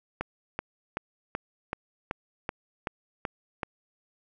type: click train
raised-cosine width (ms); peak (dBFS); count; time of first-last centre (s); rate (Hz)
0.5; -15; 10; 0.21-3.632; 2.63
effects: none